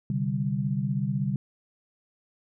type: chord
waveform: sine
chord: C suspended second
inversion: none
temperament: equal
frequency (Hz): 130.81 / 146.83 / 196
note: C3 / D3 / G3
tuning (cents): 0 / 0 / 0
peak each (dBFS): -29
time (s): 0.1-1.36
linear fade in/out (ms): 2
effects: none